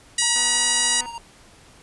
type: harmonic tone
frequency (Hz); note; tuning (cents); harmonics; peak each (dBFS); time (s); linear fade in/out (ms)
962; B5; -46; 2 / 3 / 4 / 5 / 6 / 7 / 8 / 9 / 10; -27 / -27 / -27 / -27 / -27 / -27 / -27 / -27 / -27; 0.18-1.01; 5
type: tone with tremolo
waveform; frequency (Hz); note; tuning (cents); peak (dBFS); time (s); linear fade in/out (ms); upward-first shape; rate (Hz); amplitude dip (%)
square; 932.3; A#5; 0; -30; 0.22-1.18; 0; triangle; 13; 60
type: click train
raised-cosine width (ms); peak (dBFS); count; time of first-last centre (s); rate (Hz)
0.5; -25; 175; 0.36-1.059; 249
effects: pink hiss -50 dBFS RMS until 1.82 s + resampled to 24000 Hz